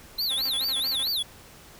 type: tone with vibrato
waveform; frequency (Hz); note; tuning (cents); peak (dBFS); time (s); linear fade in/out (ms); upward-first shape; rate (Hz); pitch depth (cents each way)
square; 3951; B7; 0; -25; 0.18-1.23; 10; sine; 4.6; 280
type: tone with tremolo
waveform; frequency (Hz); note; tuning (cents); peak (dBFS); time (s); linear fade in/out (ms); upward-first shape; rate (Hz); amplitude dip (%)
5% pulse; 264.9; C4; +22; -28; 0.3-1.08; 10; square; 13; 70
effects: pink hiss -49 dBFS RMS until 1.79 s